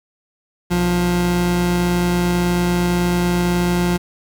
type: tone pair together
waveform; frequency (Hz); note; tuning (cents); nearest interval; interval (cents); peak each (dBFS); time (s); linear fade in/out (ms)
30% pulse; 61.76 / 176.2; B1 / F3; +1 / +16; octave + tritone; 1815; -23 / -13; 0.7-3.98; 20
effects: 8-bit